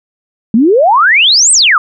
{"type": "exponential two-way sweep", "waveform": "sine", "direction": "up then down", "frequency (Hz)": [207.7, 8710, 1143], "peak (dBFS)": -4, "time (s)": [0.54, 1.78], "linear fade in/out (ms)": 2, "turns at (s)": 1.52, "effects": []}